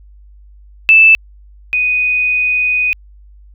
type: tone pair in turn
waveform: sine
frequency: 2637 / 2489 Hz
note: E7 / D#7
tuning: 0 / 0 cents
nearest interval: minor second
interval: 100 cents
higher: first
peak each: -3 / -11 dBFS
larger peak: first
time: 0.89-1.15 / 1.73-2.93 s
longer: second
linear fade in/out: 0 ms
effects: added 50 Hz sine -38 dBFS peak until 3.54 s